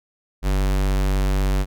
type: tone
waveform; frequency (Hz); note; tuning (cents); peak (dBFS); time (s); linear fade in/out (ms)
square; 48.16; G1; -30; -18; 0.42-1.66; 50
effects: none